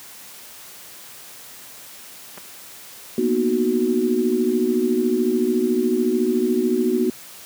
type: clicks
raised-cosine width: 0.5 ms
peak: -22 dBFS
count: 2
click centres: 2.376 / 2.381 s
type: chord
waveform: sine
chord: B major seventh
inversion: third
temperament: equal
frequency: 233.1 / 246.9 / 311.1 / 370 Hz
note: A#3 / B3 / D#4 / F#4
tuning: 0 / 0 / 0 / 0 cents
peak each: -24 / -22 / -26 / -20 dBFS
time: 3.18-7.1 s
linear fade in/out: 2 ms
effects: white hiss -41 dBFS RMS until 7.45 s + high-pass 100 Hz 12 dB/octave